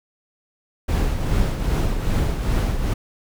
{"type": "noise with tremolo", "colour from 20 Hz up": "brown", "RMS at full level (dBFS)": -18, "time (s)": [0.88, 2.94], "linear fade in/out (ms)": 10, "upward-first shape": "triangle", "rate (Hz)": 2.5, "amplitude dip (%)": 55, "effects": []}